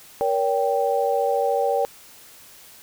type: chord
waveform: sine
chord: G diminished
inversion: first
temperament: just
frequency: 470.4 / 564.5 / 784 Hz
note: Bb4 / Db5 / G5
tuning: +16 / +31 / 0 cents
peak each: -23 dBFS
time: 0.21-1.85 s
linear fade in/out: 0 ms
effects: white hiss -47 dBFS RMS until 2.82 s